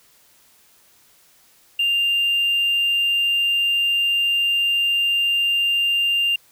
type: tone with hard clipping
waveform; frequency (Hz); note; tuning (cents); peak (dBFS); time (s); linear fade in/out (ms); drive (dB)
triangle; 2794; F7; 0; -17; 1.79-6.36; 5; 4
effects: white hiss -55 dBFS RMS until 6.51 s